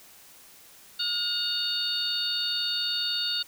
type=tone cluster; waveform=sine; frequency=1431 / 2848 / 3682 / 4462 Hz; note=F6 / F7 / A#7 / C#8; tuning=+42 / +33 / -22 / +11 cents; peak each=-37 / -34 / -30 / -29 dBFS; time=0.99-3.43 s; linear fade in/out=10 ms; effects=white hiss -52 dBFS RMS until 3.47 s